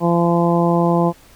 harmonic tone, 171 Hz, F3, 36 cents flat, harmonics 1 / 2 / 3 / 4 / 5 / 6, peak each -16 / -19 / -21 / -22 / -23 / -24 dBFS, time 0-1.13 s, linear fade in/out 50 ms, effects pink hiss -48 dBFS RMS until 1.35 s

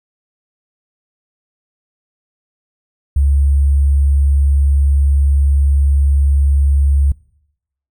sine tone with sample-and-hold, 70 Hz, C#2, 18 cents sharp, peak -9 dBFS, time 3.16-7.12 s, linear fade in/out 5 ms, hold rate 8820 Hz, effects noise-tail reverb RT60 0.8 s tail -23 dB re dry

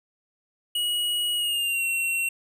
square tone with pitch glide, 2906 to 2727 Hz, F#7 to F7, -32 to -42 cents, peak -24 dBFS, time 0.75-2.29 s, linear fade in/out 5 ms, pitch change -110 cents, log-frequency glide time 1.36-1.85 s, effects none

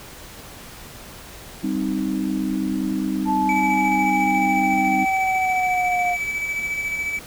sine chord, C minor, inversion second, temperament equal, 196 / 261.6 / 311.1 Hz, G3 / C4 / Eb4, 0 / 0 / 0 cents, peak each -25 dBFS, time 1.63-5.05 s, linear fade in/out 10 ms
sine exponential sweep, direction down, 877 to 710 Hz, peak -19 dBFS, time 3.25-6.17 s, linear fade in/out 50 ms
triangle tone with tremolo, 2300 Hz, D7, 37 cents flat, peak -20 dBFS, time 3.49-7.19 s, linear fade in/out 2 ms, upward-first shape square, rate 14 Hz, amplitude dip 35%
effects pink hiss -40 dBFS RMS until 7.26 s

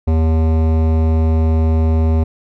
sine tone with hard clipping, 80.1 Hz, E2, 49 cents flat, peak -13 dBFS, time 0.07-2.24 s, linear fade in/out 10 ms, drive 16 dB, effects none

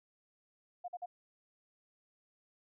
sine tone bursts, 713 Hz, F5, 36 cents sharp, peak -38 dBFS, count 3, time 0.84-1.06 s, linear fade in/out 10 ms, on 42 ms, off 47 ms, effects none

